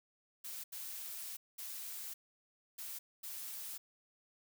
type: noise bursts at uneven times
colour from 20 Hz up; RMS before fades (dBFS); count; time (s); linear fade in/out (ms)
blue; -45; 5; 0.44-0.64 / 0.72-1.37 / 1.58-2.14 / 2.78-2.99 / 3.23-3.78; 10
effects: none